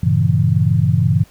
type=chord; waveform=sine; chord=G diminished seventh; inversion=none; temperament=equal; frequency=98 / 116.54 / 138.59 / 164.81 Hz; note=G2 / Bb2 / Db3 / Fb3; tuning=0 / 0 / 0 / 0 cents; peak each=-17 dBFS; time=0.03-1.24 s; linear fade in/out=5 ms; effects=pink hiss -49 dBFS RMS until 1.3 s